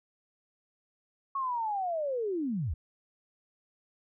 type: linear sweep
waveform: sine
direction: down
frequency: 1110 to 59.4 Hz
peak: -29 dBFS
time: 1.35-2.74 s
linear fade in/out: 5 ms
effects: none